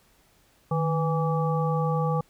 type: harmonic tone with a mistuned harmonic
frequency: 164.81 Hz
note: E3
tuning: in tune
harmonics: 1 / 3 / 5 / 7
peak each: -24 / -29 / -31 / -32 dBFS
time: 0.71-2.21 s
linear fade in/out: 5 ms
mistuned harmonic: 1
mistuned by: -110 cents
effects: pink hiss -62 dBFS RMS until 2.29 s